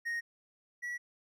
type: tone pair in turn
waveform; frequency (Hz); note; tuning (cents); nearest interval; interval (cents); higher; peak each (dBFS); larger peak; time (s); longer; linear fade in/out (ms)
triangle; 1864.7 / 1937.4; A#6 / B6; 0 / -34; minor second; 66; second; -31 / -34; first; 0.05-0.21 / 0.82-0.98; neither; 20
effects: none